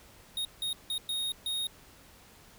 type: tone bursts at uneven times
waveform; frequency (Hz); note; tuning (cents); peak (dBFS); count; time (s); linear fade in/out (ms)
square; 3729; A#7; 0; -31; 5; 0.37-0.45 / 0.62-0.73 / 0.9-0.98 / 1.09-1.32 / 1.46-1.67; 2
effects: pink hiss -56 dBFS RMS until 2.58 s